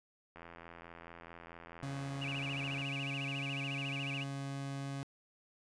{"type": "click train", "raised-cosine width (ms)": 0.5, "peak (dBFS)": -35, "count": 209, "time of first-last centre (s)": [0.36, 2.819], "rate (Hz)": 84.6}
{"type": "tone", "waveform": "30% pulse", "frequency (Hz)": 138.2, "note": "C#3", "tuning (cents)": -5, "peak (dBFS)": -36, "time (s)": [1.83, 5.03], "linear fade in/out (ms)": 0}
{"type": "tone with vibrato", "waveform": "sine", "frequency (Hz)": 2585, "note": "E7", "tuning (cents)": -34, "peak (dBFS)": -39, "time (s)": [2.21, 4.24], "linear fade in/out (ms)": 10, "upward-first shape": "sine", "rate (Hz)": 14, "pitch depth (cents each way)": 210}
{"effects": ["resampled to 22050 Hz"]}